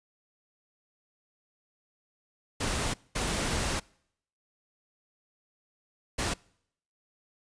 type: noise bursts at uneven times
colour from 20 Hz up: pink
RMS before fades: -30 dBFS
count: 3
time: 2.6-2.94 / 3.15-3.8 / 6.18-6.34 s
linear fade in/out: 10 ms
effects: noise-tail reverb RT60 0.7 s tail -25 dB re dry + resampled to 22050 Hz